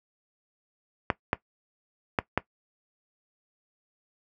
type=clicks; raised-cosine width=0.5 ms; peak=-7 dBFS; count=4; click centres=1.102 / 1.331 / 2.188 / 2.376 s; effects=noise-tail reverb RT60 0.1 s tail -18 dB re dry + high-pass 60 Hz 12 dB/octave